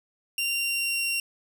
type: tone with pitch glide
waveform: sawtooth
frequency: 2772 to 2754 Hz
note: F7 to F7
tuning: -14 to -25 cents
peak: -22 dBFS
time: 0.38-1.2 s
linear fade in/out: 2 ms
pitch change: -11 cents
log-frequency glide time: 0.48-1 s
effects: none